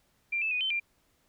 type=tone with pitch steps; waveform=sine; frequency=2374 / 2625 / 2481 / 3082 / 2382 Hz; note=D7 / E7 / D#7 / G7 / D7; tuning=+18 / -8 / -6 / -30 / +24 cents; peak=-27 dBFS; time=0.32-0.8 s; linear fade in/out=10 ms; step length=96 ms; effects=pink hiss -70 dBFS RMS until 1.28 s